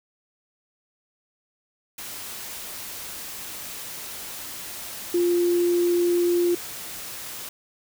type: tone in noise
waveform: sine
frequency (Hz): 349.2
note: F4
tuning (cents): 0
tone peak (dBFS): -18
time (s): 5.14-6.55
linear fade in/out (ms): 5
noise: white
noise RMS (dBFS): -36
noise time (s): 1.98-7.49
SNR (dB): +15
effects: none